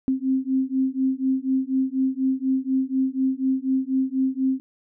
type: beating tone pair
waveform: sine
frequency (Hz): 261.6 / 265.7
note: C4 / C4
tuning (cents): 0 / +27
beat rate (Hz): 4.1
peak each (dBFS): -23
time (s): 0.08-4.6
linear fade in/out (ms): 0
effects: none